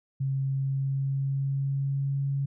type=tone with pitch glide; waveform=sine; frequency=135.4 to 138.56 Hz; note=C#3 to C#3; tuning=-40 to 0 cents; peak=-25 dBFS; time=0.2-2.46 s; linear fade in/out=10 ms; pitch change=+40 cents; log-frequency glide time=0.45-2.22 s; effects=none